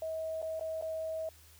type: tone with dropouts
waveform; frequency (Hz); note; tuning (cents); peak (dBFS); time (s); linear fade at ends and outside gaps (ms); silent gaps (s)
sine; 640; D#5; +49; -34; 0.02-1.29; 2; 0.418-0.426 / 0.596-0.609 / 0.813-0.823
effects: added 79 Hz sine -59 dBFS peak until 1.59 s + white hiss -60 dBFS RMS until 1.59 s